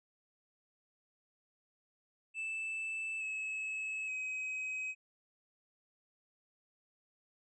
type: tone with pitch steps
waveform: triangle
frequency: 2637 / 2584 / 2533 Hz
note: E7 / E7 / D#7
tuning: 0 / -35 / +30 cents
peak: -35 dBFS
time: 2.34-4.95 s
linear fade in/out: 50 ms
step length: 870 ms
effects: resampled to 24000 Hz